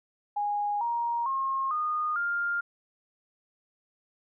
sine tone with pitch steps, 824 / 941.1 / 1074.8 / 1227.5 / 1401.9 Hz, G#5 / A#5 / C6 / D#6 / F6, -14 / +16 / +46 / -24 / +6 cents, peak -26 dBFS, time 0.36-2.61 s, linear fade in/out 10 ms, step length 450 ms, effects none

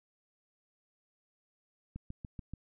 click train, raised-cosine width 5 ms, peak -29 dBFS, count 5, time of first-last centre 1.96-2.536 s, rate 6.94 Hz, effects none

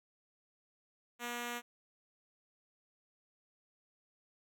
5% pulse tone, 240.1 Hz, B3, 49 cents flat, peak -27 dBFS, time 1.19-1.62 s, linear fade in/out 50 ms, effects none

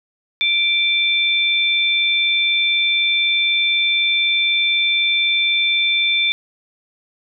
sine tone pair together, 2349 / 3548 Hz, D7 / A7, 0 / +14 cents, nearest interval perfect fifth, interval 714 cents, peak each -17 dBFS, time 0.41-6.32 s, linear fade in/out 0 ms, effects none

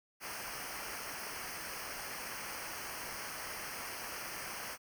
pink noise with comb filter, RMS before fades -43 dBFS, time 0.2-4.78 s, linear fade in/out 50 ms, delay 0.27 ms, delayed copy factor -0.85, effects none

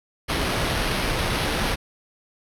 pink noise with sample-and-hold, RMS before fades -24 dBFS, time 0.28-1.76 s, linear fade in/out 20 ms, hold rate 7350 Hz, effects low-pass 12000 Hz 12 dB/octave

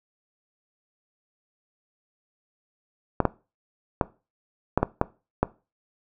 clicks, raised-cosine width 1 ms, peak -5 dBFS, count 7, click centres 3.203 / 3.253 / 4.012 / 4.776 / 4.83 / 5.014 / 5.43 s, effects noise-tail reverb RT60 0.3 s tail -19 dB re dry

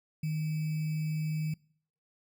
sine tone with sample-and-hold, 155.56 Hz, D#3, in tune, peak -29 dBFS, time 0.23-1.54 s, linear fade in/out 5 ms, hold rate 2450 Hz, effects noise-tail reverb RT60 0.6 s tail -25 dB re dry

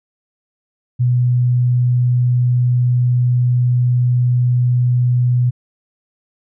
sine tone, 123.47 Hz, B2, in tune, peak -11 dBFS, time 0.99-5.51 s, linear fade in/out 20 ms, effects none

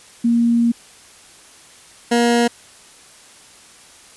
sine / 20% pulse tone pair in turn, 234.6 / 237.1 Hz, A#3 / A#3, +11 / +30 cents, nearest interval unison, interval 19 cents, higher second, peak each -12 / -8 dBFS, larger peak second, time 0.24-0.72 / 2.11-2.48 s, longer first, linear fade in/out 10 ms, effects white hiss -45 dBFS RMS until 4.16 s + resampled to 24000 Hz

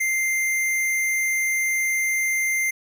square tone, 2093 Hz, C7, in tune, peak -21 dBFS, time 0-2.71 s, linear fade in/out 10 ms, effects none

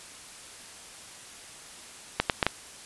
clicks, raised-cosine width 0.3 ms, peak -5 dBFS, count 4, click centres 2.2 / 2.298 / 2.428 / 2.466 s, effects white hiss -46 dBFS RMS until 2.85 s + resampled to 24000 Hz

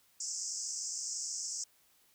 white band-pass noise, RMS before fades -39 dBFS, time 0.2-1.64 s, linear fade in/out 5 ms, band 5100 to 7900 Hz, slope 96 dB/octave, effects white hiss -68 dBFS RMS until 2.14 s

